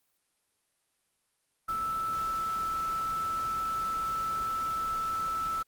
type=tone in noise; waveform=sine; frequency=1318.5 Hz; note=E6; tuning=in tune; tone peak=-29 dBFS; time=1.68-5.63 s; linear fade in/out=10 ms; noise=pink; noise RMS=-45 dBFS; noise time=1.68-5.63 s; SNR=+13 dB; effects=white hiss -75 dBFS RMS until 5.67 s + Opus 32 kbps